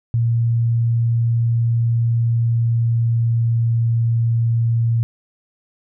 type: tone with pitch glide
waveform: sine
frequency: 116.54 to 115.8 Hz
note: A#2 to A#2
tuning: 0 to -11 cents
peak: -14 dBFS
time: 0.14-5.03 s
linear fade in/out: 0 ms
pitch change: -11 cents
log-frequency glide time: 2.11-3.77 s
effects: none